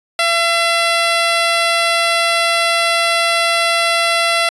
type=tone; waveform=10% pulse; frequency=676 Hz; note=E5; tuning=43 cents sharp; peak=-4 dBFS; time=0.19-4.49 s; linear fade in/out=2 ms; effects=resampled to 22050 Hz